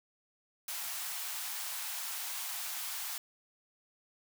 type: high-pass noise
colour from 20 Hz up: white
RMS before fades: -39 dBFS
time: 0.68-3.18 s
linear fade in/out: 2 ms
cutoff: 680 Hz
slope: 48 dB/octave
effects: none